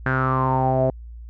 sawtooth tone with low-pass filter sweep, 130.81 Hz, C3, in tune, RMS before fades -20 dBFS, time 0.06-0.9 s, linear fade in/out 2 ms, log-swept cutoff 1600 to 600 Hz, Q 8.5, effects added 58 Hz sine -35 dBFS peak until 1.29 s

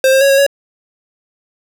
square tone with pitch steps, 527 / 533 / 554 / 547 / 559 Hz, C5 / C5 / C#5 / C#5 / C#5, +12 / +32 / -1 / -23 / +14 cents, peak -8 dBFS, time 0.04-0.465 s, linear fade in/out 2 ms, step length 85 ms, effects none

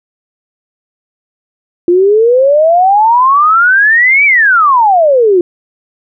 sine exponential two-way sweep, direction up then down, 342.4 to 2342 to 342.4 Hz, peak -4 dBFS, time 1.88-5.41 s, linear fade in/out 2 ms, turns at 4.25 s, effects none

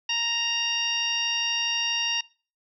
harmonic tone, 932.3 Hz, A#5, in tune, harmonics 1 / 2 / 3 / 4 / 5 / 6, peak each -37 / -35 / -25 / -34 / -37 / -32 dBFS, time 0.09-2.21 s, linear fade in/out 5 ms, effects noise-tail reverb RT60 0.4 s tail -23 dB re dry

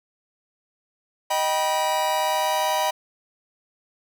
45% pulse chord, Eb augmented, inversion none, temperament just, 622.3 / 777.8 / 972.3 Hz, Eb5 / G5 / B5, 0 / -14 / -27 cents, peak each -26 / -26 / -24 dBFS, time 1.3-2.91 s, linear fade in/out 10 ms, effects none

